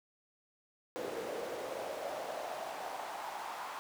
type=noise with high-pass filter sweep; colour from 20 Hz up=brown; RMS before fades=-41 dBFS; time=0.96-3.79 s; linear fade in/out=0 ms; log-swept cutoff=440 to 960 Hz; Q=3.4; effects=none